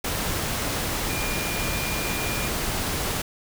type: tone in noise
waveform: sine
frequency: 2409 Hz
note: D7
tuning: 43 cents sharp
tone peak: -33 dBFS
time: 1.09-2.48 s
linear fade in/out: 5 ms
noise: pink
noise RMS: -27 dBFS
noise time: 0.04-3.22 s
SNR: -9 dB
effects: none